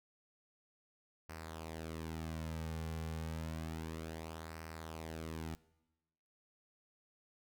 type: tone with flanger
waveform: sawtooth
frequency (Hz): 80.4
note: E2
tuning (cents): -43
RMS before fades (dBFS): -44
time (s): 1.29-5.55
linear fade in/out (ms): 0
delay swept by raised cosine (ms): 0.28 to 3.18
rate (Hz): 0.3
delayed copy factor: -0.6
effects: noise-tail reverb RT60 1.0 s tail -20 dB re dry